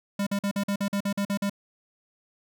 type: tone bursts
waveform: square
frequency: 200.6 Hz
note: G3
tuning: 40 cents sharp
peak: -25 dBFS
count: 11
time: 0.19-1.497 s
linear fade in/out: 5 ms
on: 77 ms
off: 46 ms
effects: none